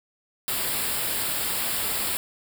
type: band-stop noise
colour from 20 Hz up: white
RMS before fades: -27 dBFS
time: 0.48-2.17 s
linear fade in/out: 0 ms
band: 5200 to 7300 Hz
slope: 96 dB/octave
effects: none